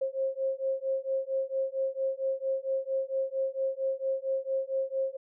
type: beating tone pair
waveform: sine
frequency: 532 / 536.4 Hz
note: C5 / C5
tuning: +29 / +43 cents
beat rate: 4.4 Hz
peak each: -31 dBFS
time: 0.01-5.17 s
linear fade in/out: 10 ms
effects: none